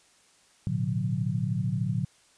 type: tone cluster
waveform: sine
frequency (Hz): 110.6 / 123.6 / 147.1 / 182.1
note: A2 / B2 / D3 / F#3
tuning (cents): +9 / +2 / +3 / -27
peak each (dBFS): -31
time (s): 0.67-2.05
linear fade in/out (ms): 0
effects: white hiss -61 dBFS RMS until 2.37 s + resampled to 22050 Hz